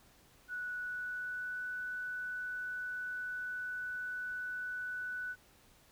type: tone with pitch glide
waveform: sine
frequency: 1475 to 1488.7 Hz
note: F#6 to F#6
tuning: -6 to +10 cents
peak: -37 dBFS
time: 0.48-5.36 s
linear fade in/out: 50 ms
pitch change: +16 cents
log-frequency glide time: 0.8-1.64 s
effects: pink hiss -64 dBFS RMS until 5.91 s